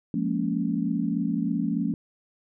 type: chord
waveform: sine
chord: Bb minor seventh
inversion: second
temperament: just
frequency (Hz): 174.81 / 209.8 / 233.1 / 279.7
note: F3 / Ab3 / Bb3 / Db4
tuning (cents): +2 / +18 / 0 / +16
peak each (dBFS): -29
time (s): 0.14-1.94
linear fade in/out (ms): 2
effects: none